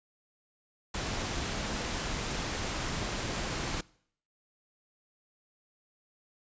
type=noise; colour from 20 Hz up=pink; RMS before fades=-34 dBFS; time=0.94-3.81 s; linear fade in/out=5 ms; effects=noise-tail reverb RT60 0.6 s tail -22 dB re dry + resampled to 16000 Hz